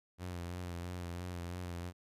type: tone with vibrato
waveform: sawtooth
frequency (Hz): 88.1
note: F2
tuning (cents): +16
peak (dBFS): -36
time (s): 0.18-1.93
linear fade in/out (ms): 50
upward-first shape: sine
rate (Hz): 3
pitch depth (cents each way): 40
effects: resampled to 32000 Hz